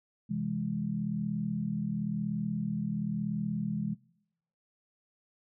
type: chord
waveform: sine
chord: C augmented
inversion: none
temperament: equal with one note detuned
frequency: 130.81 / 166.73 / 207.7 Hz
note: C3 / E3 / G#3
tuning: 0 / +20 / 0 cents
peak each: -38 / -35 / -32 dBFS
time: 0.29-3.95 s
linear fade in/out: 20 ms
effects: noise-tail reverb RT60 0.8 s tail -24 dB re dry